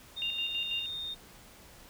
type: tone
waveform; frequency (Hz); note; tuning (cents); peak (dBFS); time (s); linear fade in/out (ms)
sine; 3667; A#7; -29; -35; 0.16-1.15; 20
type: tone with tremolo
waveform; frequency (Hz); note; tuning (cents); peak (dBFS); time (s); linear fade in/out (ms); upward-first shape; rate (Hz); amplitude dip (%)
sine; 2794; F7; 0; -31; 0.22-0.86; 0; square; 6.1; 55
effects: pink hiss -54 dBFS RMS until 1.89 s